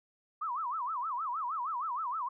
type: tone with vibrato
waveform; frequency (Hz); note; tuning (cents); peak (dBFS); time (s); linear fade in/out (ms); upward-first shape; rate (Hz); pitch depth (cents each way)
sine; 1125; C#6; +25; -32; 0.41-2.29; 10; sine; 6.4; 290
effects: none